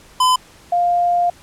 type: tone pair in turn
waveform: square / sine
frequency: 1014 / 701.4 Hz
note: B5 / F5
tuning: +45 / +7 cents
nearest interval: tritone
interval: 638 cents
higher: first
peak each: -12 / -13 dBFS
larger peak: first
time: 0.2-0.36 / 0.72-1.3 s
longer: second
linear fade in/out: 5 ms
effects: pink hiss -46 dBFS RMS until 1.42 s + low-pass 11000 Hz 12 dB/octave

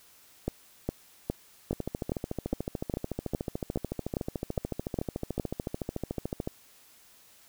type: two click trains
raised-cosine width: 2 ms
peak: -18 / -15 dBFS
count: 66 / 13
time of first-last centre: 1.73-6.475 / 0.48-5.398 s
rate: 13.7 / 2.44 Hz
effects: white hiss -58 dBFS RMS until 7.48 s

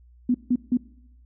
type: tone bursts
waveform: sine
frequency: 246.9 Hz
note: B3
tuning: in tune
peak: -17 dBFS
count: 3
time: 0.29-0.772 s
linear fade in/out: 5 ms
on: 54 ms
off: 160 ms
effects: noise-tail reverb RT60 0.8 s tail -20 dB re dry + added 60 Hz sine -50 dBFS peak until 1.25 s

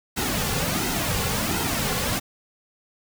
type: noise with flanger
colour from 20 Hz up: pink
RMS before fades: -25 dBFS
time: 0.16-2.2 s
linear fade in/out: 20 ms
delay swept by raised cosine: 1.7 to 3.2 ms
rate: 1.4 Hz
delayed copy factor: -0.65
effects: none

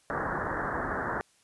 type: low-pass noise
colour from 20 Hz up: white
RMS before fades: -32 dBFS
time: 0.1-1.21 s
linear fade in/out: 0 ms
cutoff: 1800 Hz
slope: 96 dB/octave
effects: white hiss -65 dBFS RMS until 1.43 s + resampled to 24000 Hz

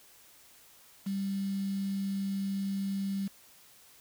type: tone with quantisation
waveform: sine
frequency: 196 Hz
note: G3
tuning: in tune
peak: -30 dBFS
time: 1.06-3.28 s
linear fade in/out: 10 ms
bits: 8
effects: white hiss -58 dBFS RMS until 4 s

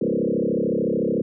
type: tone with frequency modulation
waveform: sine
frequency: 346.4 Hz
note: F4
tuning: 14 cents flat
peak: -19 dBFS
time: 0.01-1.22 s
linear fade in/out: 5 ms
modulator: 33.6 Hz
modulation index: 5.1
effects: none

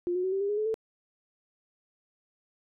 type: tone with pitch steps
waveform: sine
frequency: 351.9 / 363.7 / 375.9 / 388.4 / 401.4 / 414.9 / 428.8 / 443.1 Hz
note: F4 / F#4 / F#4 / G4 / G4 / G#4 / A4 / A4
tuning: +13 / -30 / +27 / -16 / +41 / -2 / -45 / +12 cents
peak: -26 dBFS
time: 0.07-0.742 s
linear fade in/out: 0 ms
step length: 84 ms
effects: none

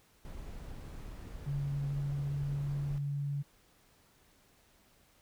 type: noise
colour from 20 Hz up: brown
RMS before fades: -45 dBFS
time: 0.25-2.98 s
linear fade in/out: 0 ms
type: tone with pitch glide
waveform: sine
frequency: 141.2 to 142.26 Hz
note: C#3 to C#3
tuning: +32 to +45 cents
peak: -32 dBFS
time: 1.46-3.43 s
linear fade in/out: 20 ms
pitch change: +13 cents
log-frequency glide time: 1.64-3.17 s
effects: pink hiss -66 dBFS RMS until 5.21 s

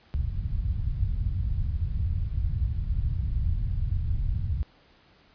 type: low-pass noise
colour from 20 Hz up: white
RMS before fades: -27 dBFS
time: 0.14-4.63 s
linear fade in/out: 0 ms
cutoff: 100 Hz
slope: 24 dB/octave
effects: pink hiss -59 dBFS RMS until 5.34 s + resampled to 11025 Hz

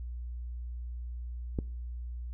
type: click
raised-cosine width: 3 ms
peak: -18 dBFS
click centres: 1.588 s
effects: noise-tail reverb RT60 0.5 s tail -23 dB re dry + added 60 Hz sine -36 dBFS peak until 2.33 s

